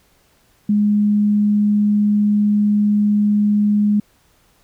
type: tone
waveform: sine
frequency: 207.7 Hz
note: G#3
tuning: in tune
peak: -12 dBFS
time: 0.69-4 s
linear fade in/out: 5 ms
effects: pink hiss -57 dBFS RMS until 4.63 s